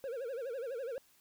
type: tone with vibrato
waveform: triangle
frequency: 502 Hz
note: B4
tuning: 28 cents sharp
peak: -35 dBFS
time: 0.04-0.98 s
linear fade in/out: 0 ms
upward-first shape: sine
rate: 12 Hz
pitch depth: 180 cents each way
effects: white hiss -67 dBFS RMS until 1.2 s